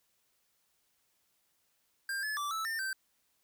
square tone with pitch steps, 1595 / 1721 / 1165 / 1313 / 1804 / 1556 Hz, G6 / A6 / D6 / E6 / A6 / G6, +30 / -39 / -14 / -7 / +43 / -13 cents, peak -34 dBFS, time 2.09-2.93 s, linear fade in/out 2 ms, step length 140 ms, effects white hiss -75 dBFS RMS until 3.43 s

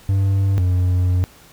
triangle tone pair in turn, 97.6 / 90.54 Hz, G2 / F#2, -7 / -37 cents, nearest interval minor second, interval 130 cents, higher first, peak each -12 dBFS, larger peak neither, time 0.09-0.58 / 0.58-1.24 s, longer second, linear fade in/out 0 ms, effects pink hiss -47 dBFS RMS until 1.52 s

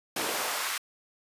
pink noise with high-pass filter sweep, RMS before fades -31 dBFS, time 0.16-0.78 s, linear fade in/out 5 ms, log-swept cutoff 320 to 1500 Hz, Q 1.1, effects resampled to 32000 Hz

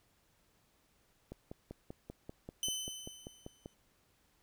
click train, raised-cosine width 2 ms, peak -31 dBFS, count 13, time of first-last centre 1.32-3.659 s, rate 5.13 Hz
20% pulse tone with exponential decay, 3039 Hz, F#7, 46 cents sharp, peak -27 dBFS, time 2.63-3.74 s, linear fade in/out 1 ms, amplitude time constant 240 ms
effects pink hiss -72 dBFS RMS until 4.42 s

